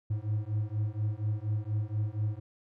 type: beating tone pair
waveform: triangle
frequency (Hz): 104.2 / 108.4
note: G#2 / A2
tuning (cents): +6 / -25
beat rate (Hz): 4.2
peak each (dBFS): -30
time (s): 0.1-2.4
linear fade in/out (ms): 10
effects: none